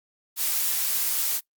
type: noise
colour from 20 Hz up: blue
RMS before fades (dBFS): -25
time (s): 0.36-1.41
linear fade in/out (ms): 50
effects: noise-tail reverb RT60 0.1 s tail -19 dB re dry + Opus 48 kbps